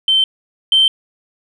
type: tone pair in turn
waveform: sine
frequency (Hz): 3100 / 3115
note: G7 / G7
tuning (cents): -20 / -12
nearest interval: unison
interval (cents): 8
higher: second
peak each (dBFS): -9 / -7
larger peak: second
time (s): 0.08-0.24 / 0.72-0.88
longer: neither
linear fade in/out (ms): 2
effects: tanh soft clip ceiling -4 dBFS